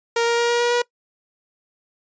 sawtooth tone with pitch steps, 466.2 / 469.4 / 472.7 / 476 / 479.3 / 482.6 Hz, A#4 / A#4 / A#4 / A#4 / A#4 / B4, 0 / +12 / +24 / +36 / +48 / -40 cents, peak -13 dBFS, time 0.16-0.82 s, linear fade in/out 5 ms, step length 110 ms, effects noise-tail reverb RT60 0.1 s tail -22 dB re dry + resampled to 16000 Hz

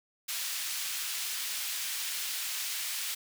pink high-pass noise, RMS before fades -35 dBFS, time 0.28-3.15 s, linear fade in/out 10 ms, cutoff 2600 Hz, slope 12 dB/octave, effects none

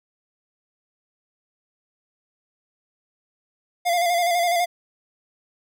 square tone with vibrato, 696 Hz, F5, 6 cents flat, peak -19 dBFS, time 3.85-4.66 s, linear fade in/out 20 ms, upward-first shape square, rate 12 Hz, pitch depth 37 cents each way, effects none

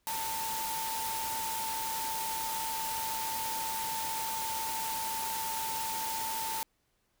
sine tone in noise, 894 Hz, A5, 27 cents sharp, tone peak -35 dBFS, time 0.07-6.63 s, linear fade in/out 0 ms, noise white, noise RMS -37 dBFS, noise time 0.07-6.63 s, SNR -1 dB, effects pink hiss -75 dBFS RMS until 7.2 s

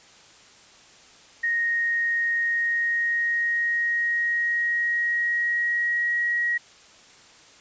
sine tone with pitch glide, 1864.7 to 1901.7 Hz, A#6 to A#6, 0 to +34 cents, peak -21 dBFS, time 1.43-6.58 s, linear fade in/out 10 ms, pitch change +34 cents, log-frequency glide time 2.41-6.19 s, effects white hiss -51 dBFS RMS until 7.6 s + resampled to 16000 Hz

